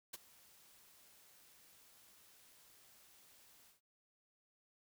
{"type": "noise with ADSR envelope", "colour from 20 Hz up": "white", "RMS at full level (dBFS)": -45, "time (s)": [0.13, 3.81], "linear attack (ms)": 10, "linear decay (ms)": 24, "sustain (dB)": -20, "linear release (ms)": 140, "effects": []}